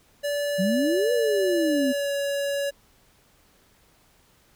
square tone with pitch glide, 578 to 563.8 Hz, D5 to C#5, -28 to +29 cents, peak -25 dBFS, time 0.23-2.71 s, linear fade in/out 20 ms, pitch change -43 cents, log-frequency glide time 1.64-2.13 s
sine exponential two-way sweep, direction up then down, 174.61 to 493.4 to 252.7 Hz, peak -21 dBFS, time 0.58-1.93 s, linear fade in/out 20 ms, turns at 1.12 s
effects pink hiss -60 dBFS RMS until 4.55 s

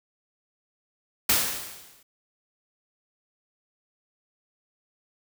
white noise with exponential decay, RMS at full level -19 dBFS, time 1.29-2.03 s, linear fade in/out 5 ms, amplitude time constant 160 ms, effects none

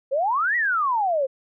sine exponential two-way sweep, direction up then down, 512 to 1975.5 to 512 Hz, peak -19 dBFS, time 0.11-1.27 s, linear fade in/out 20 ms, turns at 0.56 s, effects none

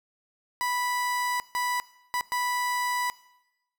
30% pulse tone bursts at uneven times, 986 Hz, B5, 3 cents flat, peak -23 dBFS, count 4, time 0.61-1.4 / 1.55-1.8 / 2.14-2.21 / 2.32-3.1 s, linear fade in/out 0 ms, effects noise-tail reverb RT60 0.9 s tail -19 dB re dry

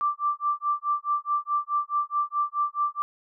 sine tone with tremolo, 1174.7 Hz, D6, in tune, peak -20 dBFS, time 0.01-3.02 s, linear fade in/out 0 ms, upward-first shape sine, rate 4.7 Hz, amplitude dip 100%, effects none

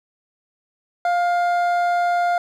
triangle tone pair together, 701.1 / 1416 Hz, F5 / F6, +7 / +23 cents, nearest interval octave, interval 1216 cents, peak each -15 / -25 dBFS, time 1.05-2.38 s, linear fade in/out 2 ms, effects none

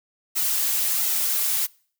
blue noise with flanger, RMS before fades -23 dBFS, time 0.35-1.67 s, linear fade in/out 20 ms, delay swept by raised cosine 1.7 to 4 ms, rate 1.4 Hz, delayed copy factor -0.5, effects noise-tail reverb RT60 0.5 s tail -25 dB re dry

